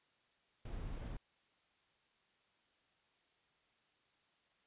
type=noise; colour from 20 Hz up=brown; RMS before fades=-44 dBFS; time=0.65-1.17 s; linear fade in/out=5 ms; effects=white hiss -75 dBFS RMS until 4.66 s + resampled to 8000 Hz